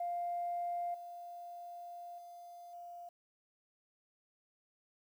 sine tone with level steps, 698.5 Hz, F5, in tune, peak -34 / -45 / -49 / -46 dBFS, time 0-3.09 s, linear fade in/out 5 ms, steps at 0.94 / 2.18 / 2.73 s, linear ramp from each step 5 ms, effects tanh soft clip ceiling -30 dBFS + 11-bit

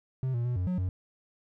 triangle tone with pitch steps, 130.5 / 118.9 / 122.8 / 90.3 / 181.8 / 92.1 Hz, C3 / A#2 / B2 / F#2 / F#3 / F#2, -4 / +35 / -9 / -42 / -30 / -7 cents, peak -25 dBFS, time 0.23-0.89 s, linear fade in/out 0 ms, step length 110 ms, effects none

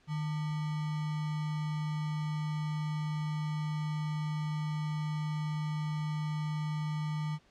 sine tone with sample-and-hold, 153.2 Hz, D#3, 27 cents flat, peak -31 dBFS, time 0.07-7.39 s, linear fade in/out 50 ms, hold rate 1050 Hz, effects pink hiss -65 dBFS RMS until 7.5 s + low-pass 5000 Hz 12 dB/octave

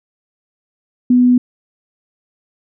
sine tone, 247.8 Hz, B3, 6 cents sharp, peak -7 dBFS, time 1.1-1.38 s, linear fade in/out 5 ms, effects none

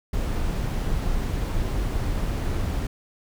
brown noise, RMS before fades -25 dBFS, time 0.13-2.87 s, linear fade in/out 5 ms, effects none

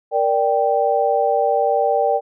sine chord, G minor, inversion first, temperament equal, 466.2 / 587.3 / 784 Hz, Bb4 / D5 / G5, 0 / 0 / 0 cents, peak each -20 / -19 / -18 dBFS, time 0.11-2.21 s, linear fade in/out 50 ms, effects none

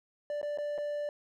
triangle tone with dropouts, 587.3 Hz, D5, in tune, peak -30 dBFS, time 0.3-1.09 s, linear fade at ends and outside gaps 1 ms, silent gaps 0.415-0.429 / 0.575-0.585 / 0.779-0.784 s, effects none

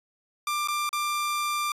sawtooth tone with dropouts, 1187 Hz, D6, 18 cents sharp, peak -22 dBFS, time 0.47-1.72 s, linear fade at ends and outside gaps 2 ms, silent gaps 0.675-0.684 / 0.892-0.929 s, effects resampled to 32000 Hz

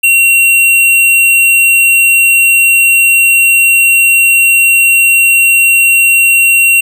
square tone, 2742 Hz, F7, 32 cents flat, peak -5 dBFS, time 0.03-6.81 s, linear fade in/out 10 ms, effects none

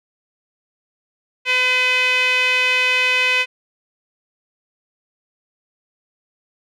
sawtooth tone with band-pass filter, 506 Hz, B4, 42 cents sharp, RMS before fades -17 dBFS, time 1.45-3.46 s, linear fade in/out 50 ms, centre 2500 Hz, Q 4.4, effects none

